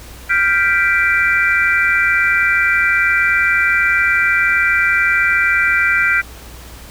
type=chord; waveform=sine; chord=G dominant seventh; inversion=third; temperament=equal; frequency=1396.9 / 1568 / 1975.5 / 2349 Hz; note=F6 / G6 / B6 / D7; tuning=0 / 0 / 0 / 0 cents; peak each=-17 dBFS; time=0.29-6.22 s; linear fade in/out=20 ms; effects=added 60 Hz sine -36 dBFS peak until 6.9 s + pink hiss -38 dBFS RMS until 6.9 s